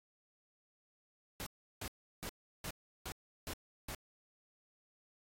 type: noise bursts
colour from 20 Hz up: pink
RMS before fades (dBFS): -43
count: 7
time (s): 1.4-3.948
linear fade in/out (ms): 0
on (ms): 64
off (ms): 350
effects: AAC 48 kbps